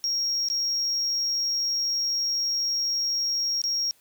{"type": "tone with dropouts", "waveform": "sine", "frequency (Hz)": 5588, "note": "F8", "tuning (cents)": 0, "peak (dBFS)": -21, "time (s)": [0.04, 3.91], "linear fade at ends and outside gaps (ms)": 0, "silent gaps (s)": [[0.486, 0.5], [3.617, 3.639]], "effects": ["tanh soft clip ceiling -22 dBFS", "white hiss -61 dBFS RMS until 4 s"]}